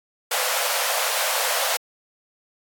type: high-pass noise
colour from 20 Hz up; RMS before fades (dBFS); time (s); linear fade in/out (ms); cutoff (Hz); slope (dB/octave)
pink; -23; 0.31-1.77; 5; 490; 96
effects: AAC 64 kbps